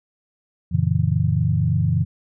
sine chord, F# dominant seventh, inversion none, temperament equal with one note detuned, 92.5 / 116.54 / 141.01 / 164.81 Hz, F#2 / A#2 / C#3 / E3, 0 / 0 / +30 / 0 cents, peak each -22 dBFS, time 0.71-2.05 s, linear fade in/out 20 ms, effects none

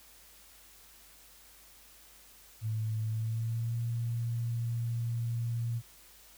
sine tone with pitch glide, 110 to 117.22 Hz, A2 to A#2, 0 to +10 cents, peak -30 dBFS, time 2.61-5.82 s, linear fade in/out 50 ms, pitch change +110 cents, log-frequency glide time 3.07-3.77 s, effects added 50 Hz sine -65 dBFS peak until 6.37 s + white hiss -57 dBFS RMS until 6.37 s

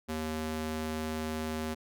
square tone with high-pass filter, 78.4 Hz, D#2, 14 cents sharp, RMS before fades -35 dBFS, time 0.08-1.75 s, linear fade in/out 20 ms, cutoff 180 Hz, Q 1, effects none

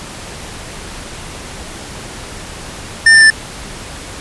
square tone with pitch steps, 1800 / 1786 / 1767 Hz, A6 / A6 / A6, +39 / +25 / +7 cents, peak -4 dBFS, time 3.06-3.303 s, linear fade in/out 5 ms, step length 81 ms, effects pink hiss -29 dBFS RMS until 4.2 s + resampled to 24000 Hz

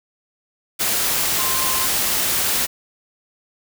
sine tone in noise, 1046.5 Hz, C6, in tune, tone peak -27 dBFS, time 1.38-1.87 s, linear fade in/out 20 ms, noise white, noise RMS -20 dBFS, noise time 0.79-2.67 s, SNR -10 dB, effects none

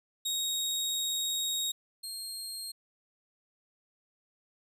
25% pulse tone pair in turn, 3761 / 4222 Hz, A#7 / C8, +15 / +15 cents, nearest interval major second, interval 200 cents, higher second, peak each -26 / -33 dBFS, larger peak first, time 0.25-1.72 / 2.03-2.72 s, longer first, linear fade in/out 10 ms, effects none

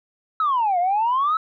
sine exponential two-way sweep, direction down then up, 1318.5 to 688 to 1318.5 Hz, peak -16 dBFS, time 0.4-1.37 s, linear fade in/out 2 ms, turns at 0.79 s, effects tanh soft clip ceiling -14 dBFS

